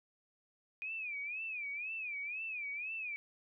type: tone with vibrato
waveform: sine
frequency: 2450 Hz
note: D#7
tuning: 27 cents flat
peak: -38 dBFS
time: 0.82-3.16 s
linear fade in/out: 0 ms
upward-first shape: sine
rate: 2 Hz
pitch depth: 150 cents each way
effects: none